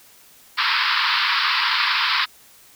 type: band-pass noise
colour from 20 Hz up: pink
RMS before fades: -20 dBFS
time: 0.57-2.26 s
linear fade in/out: 20 ms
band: 940 to 5000 Hz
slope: 96 dB/octave
effects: white hiss -50 dBFS RMS until 2.75 s